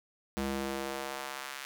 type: tone with high-pass filter sweep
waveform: square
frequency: 68 Hz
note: C#2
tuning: 33 cents flat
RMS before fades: -37 dBFS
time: 0.37-1.65 s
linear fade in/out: 0 ms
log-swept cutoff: 160 to 1700 Hz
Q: 0.96
effects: none